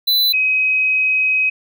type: tone pair in turn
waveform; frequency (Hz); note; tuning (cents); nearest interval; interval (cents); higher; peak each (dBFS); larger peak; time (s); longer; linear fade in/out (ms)
square / sine; 4000 / 2532; B7 / D#7; +21 / +30; minor sixth; 791; first; -13; neither; 0.07-0.33 / 0.33-1.5; second; 10
effects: none